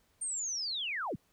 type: linear sweep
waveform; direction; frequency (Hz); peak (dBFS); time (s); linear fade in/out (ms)
sine; down; 8870 to 73.42; -33; 0.21-1.16; 10
effects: pink hiss -71 dBFS RMS until 1.32 s